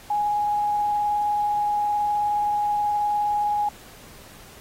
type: tone with vibrato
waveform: sine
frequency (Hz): 830.6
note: G#5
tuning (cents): 0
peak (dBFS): -20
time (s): 0.1-3.69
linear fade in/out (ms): 5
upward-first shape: sine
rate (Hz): 19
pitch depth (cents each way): 10
effects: pink hiss -47 dBFS RMS until 4.6 s + AAC 48 kbps